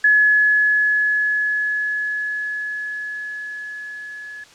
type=tone with level ramp; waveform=sine; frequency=1700 Hz; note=G#6; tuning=40 cents sharp; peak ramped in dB=-10 to -32 dBFS; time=0.04-4.44 s; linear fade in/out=5 ms; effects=white hiss -47 dBFS RMS until 4.54 s + low-pass 6000 Hz 12 dB/octave